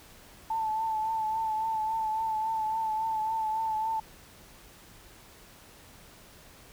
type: tone with vibrato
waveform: sine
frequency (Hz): 880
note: A5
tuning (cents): 0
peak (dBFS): -27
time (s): 0.5-4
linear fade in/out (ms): 5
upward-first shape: triangle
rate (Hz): 3.6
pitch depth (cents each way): 39
effects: pink hiss -53 dBFS RMS until 6.72 s